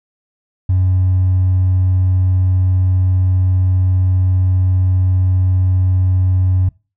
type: tone with hard clipping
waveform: triangle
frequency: 92.5 Hz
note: F#2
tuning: in tune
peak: -10 dBFS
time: 0.69-6.69 s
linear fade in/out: 5 ms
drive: 2 dB
effects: noise-tail reverb RT60 0.3 s tail -22 dB re dry